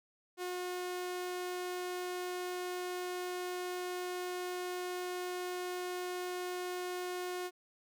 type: tone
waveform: sawtooth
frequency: 360.8 Hz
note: F#4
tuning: 44 cents flat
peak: -33 dBFS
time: 0.37-7.51 s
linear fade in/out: 50 ms
effects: none